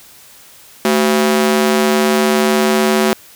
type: ring-modulated tone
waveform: sawtooth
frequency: 298.6 Hz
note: D4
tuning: 29 cents sharp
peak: -4 dBFS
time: 0.85-3.13 s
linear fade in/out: 0 ms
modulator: 80.4 Hz
effects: white hiss -42 dBFS RMS until 3.35 s